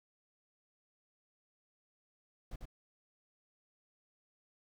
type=noise with echo; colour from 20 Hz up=brown; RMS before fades=-43 dBFS; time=2.51-2.56 s; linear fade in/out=5 ms; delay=96 ms; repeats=1; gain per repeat=-3 dB; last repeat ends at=2.656 s; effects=none